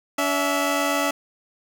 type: tone pair together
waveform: 15% pulse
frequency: 285.7 / 659.3 Hz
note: D4 / E5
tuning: -48 / 0 cents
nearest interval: octave + major second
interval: 1448 cents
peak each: -17 / -17 dBFS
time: 0.18-1.11 s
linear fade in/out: 5 ms
effects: none